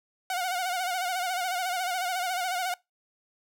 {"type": "tone with vibrato", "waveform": "sawtooth", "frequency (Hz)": 730, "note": "F#5", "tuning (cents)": -24, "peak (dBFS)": -24, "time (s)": [0.3, 2.74], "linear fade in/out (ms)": 2, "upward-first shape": "sine", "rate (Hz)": 14, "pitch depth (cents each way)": 72, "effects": ["noise-tail reverb RT60 0.2 s tail -23 dB re dry"]}